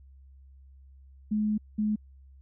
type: tone bursts at uneven times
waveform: sine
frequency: 212.4 Hz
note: G#3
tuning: 39 cents sharp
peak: -24 dBFS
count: 2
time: 1.31-1.58 / 1.78-1.96 s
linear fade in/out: 10 ms
effects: added 67 Hz sine -50 dBFS peak until 2.41 s